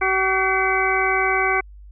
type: harmonic tone with a mistuned harmonic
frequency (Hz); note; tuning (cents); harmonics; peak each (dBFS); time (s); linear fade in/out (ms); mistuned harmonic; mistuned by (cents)
380.2; F#4; +47; 1 / 2 / 3 / 4 / 5 / 6; -24 / -24 / -24 / -24 / -24 / -24; 0.01-1.61; 10; 5; +120
effects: added 50 Hz sine -39 dBFS peak until 1.91 s